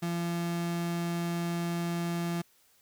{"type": "tone", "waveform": "35% pulse", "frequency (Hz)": 170.9, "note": "F3", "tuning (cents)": -37, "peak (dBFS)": -28, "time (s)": [0.02, 2.42], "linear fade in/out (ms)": 10, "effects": ["white hiss -65 dBFS RMS until 2.81 s"]}